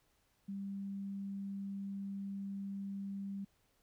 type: tone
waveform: sine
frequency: 197.4 Hz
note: G3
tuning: 12 cents sharp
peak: -39 dBFS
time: 0.48-3.45 s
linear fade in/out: 10 ms
effects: pink hiss -75 dBFS RMS until 3.82 s